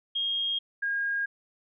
sine tone pair in turn, 3246 / 1625.8 Hz, G#7 / G#6, -40 / -37 cents, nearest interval octave, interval 1197 cents, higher first, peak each -26 / -26 dBFS, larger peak neither, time 0.15-0.59 / 0.82-1.26 s, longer neither, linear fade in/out 10 ms, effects none

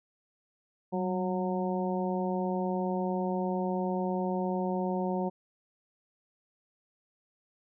harmonic tone with a mistuned harmonic, 182.9 Hz, F#3, 20 cents flat, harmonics 1 / 2 / 3 / 4 / 5, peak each -31 / -34 / -36 / -37 / -38 dBFS, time 0.92-5.3 s, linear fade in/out 20 ms, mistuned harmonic 1, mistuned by +47 cents, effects none

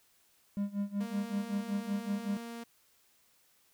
triangle tone with tremolo, 201.8 Hz, G#3, 49 cents flat, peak -27 dBFS, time 0.57-2.37 s, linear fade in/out 0 ms, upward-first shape sine, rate 5.3 Hz, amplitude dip 90%
sawtooth tone, 233.1 Hz, A#3, in tune, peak -37 dBFS, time 1-2.64 s, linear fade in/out 10 ms
effects white hiss -68 dBFS RMS until 3.73 s

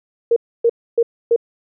sine tone bursts, 466.2 Hz, A#4, in tune, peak -10 dBFS, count 4, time 0.31-1.362 s, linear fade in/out 5 ms, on 53 ms, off 280 ms, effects none

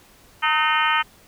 harmonic tone with a mistuned harmonic, 305.7 Hz, D#4, 30 cents flat, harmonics 3 / 4 / 5 / 6 / 7 / 8 / 9 / 10, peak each -23 / -22 / -26 / -25 / -28 / -28 / -31 / -27 dBFS, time 0.42-1.03 s, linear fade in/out 20 ms, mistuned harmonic 4, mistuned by +61 cents, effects pink hiss -52 dBFS RMS until 1.27 s

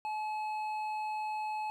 sine tone with hard clipping, 857 Hz, A5, 46 cents flat, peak -35 dBFS, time 0.05-1.7 s, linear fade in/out 0 ms, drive 7 dB, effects none

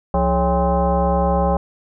sine tone with frequency modulation, 311.1 Hz, D#4, in tune, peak -14 dBFS, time 0.14-1.57 s, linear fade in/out 2 ms, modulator 244 Hz, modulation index 2.6, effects none

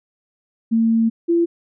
sine tone pair in turn, 226.6 / 339.5 Hz, A#3 / F4, -49 / -49 cents, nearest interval perfect fifth, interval 700 cents, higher second, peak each -13 dBFS, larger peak neither, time 0.71-1.1 / 1.28-1.46 s, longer first, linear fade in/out 20 ms, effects none

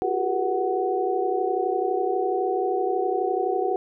sine tone cluster, 346.9 / 378.5 / 410.7 / 477.3 / 744 Hz, F4 / F#4 / G#4 / A#4 / F#5, -12 / +39 / -19 / +41 / +9 cents, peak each -31 / -26 / -29 / -30 / -26 dBFS, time 0.02-3.76 s, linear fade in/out 0 ms, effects none

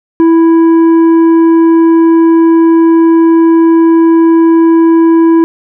sine tone with tanh clipping, 329.6 Hz, E4, in tune, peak -4 dBFS, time 0.2-5.44 s, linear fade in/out 0 ms, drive 7 dB, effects none

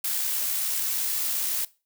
blue noise with amplitude modulation, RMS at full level -26 dBFS, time 0.04-1.65 s, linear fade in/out 5 ms, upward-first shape sine, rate 67.9 Hz, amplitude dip 25%, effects noise-tail reverb RT60 0.3 s tail -20 dB re dry

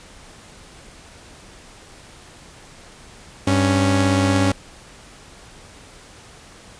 sawtooth tone pair together, 98 / 277.2 Hz, G2 / C#4, 0 / 0 cents, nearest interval octave + tritone, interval 1800 cents, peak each -14 dBFS, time 3.47-4.52 s, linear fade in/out 5 ms, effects pink hiss -44 dBFS RMS until 6.79 s + resampled to 22050 Hz

